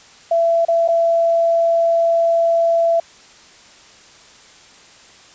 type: tone with dropouts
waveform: sine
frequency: 670 Hz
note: E5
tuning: 28 cents sharp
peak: -12 dBFS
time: 0.31-3 s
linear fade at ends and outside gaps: 5 ms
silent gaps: 0.651-0.683 / 0.878-0.885 s
effects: white hiss -45 dBFS RMS until 5.34 s + resampled to 16000 Hz